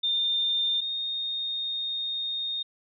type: tone pair in turn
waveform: sine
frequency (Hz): 3612 / 3688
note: A7 / A#7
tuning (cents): +45 / -19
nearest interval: unison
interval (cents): 36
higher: second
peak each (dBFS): -23 / -28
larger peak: first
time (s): 0.03-0.81 / 0.81-2.63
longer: second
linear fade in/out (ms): 10
effects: none